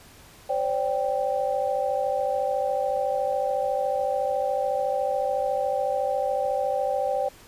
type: chord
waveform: sine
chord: C suspended second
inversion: none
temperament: equal with one note detuned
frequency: 523.3 / 577.2 / 784 Hz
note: C5 / D5 / G5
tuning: 0 / -30 / 0 cents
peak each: -27 dBFS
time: 0.49-7.29 s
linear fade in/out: 10 ms
effects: pink hiss -50 dBFS RMS until 7.47 s + resampled to 32000 Hz